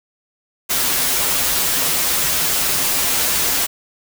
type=noise with comb filter; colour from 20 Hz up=white; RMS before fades=-18 dBFS; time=0.69-3.67 s; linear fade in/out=20 ms; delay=9.2 ms; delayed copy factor=-0.95; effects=none